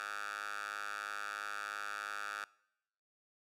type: tone with high-pass filter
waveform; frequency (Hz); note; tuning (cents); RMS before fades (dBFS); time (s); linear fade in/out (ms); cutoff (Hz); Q
10% pulse; 103; G#2; -14; -42; 0-2.44; 0; 1300; 4.3
effects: noise-tail reverb RT60 0.8 s tail -22 dB re dry + low-pass 11000 Hz 12 dB/octave